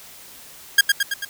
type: tone with echo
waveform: sawtooth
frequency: 1623 Hz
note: G#6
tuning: 40 cents flat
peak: -5 dBFS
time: 0.78-0.81 s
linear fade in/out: 5 ms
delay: 110 ms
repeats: 4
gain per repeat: -4 dB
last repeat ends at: 1.25 s
effects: white hiss -43 dBFS RMS until 1.29 s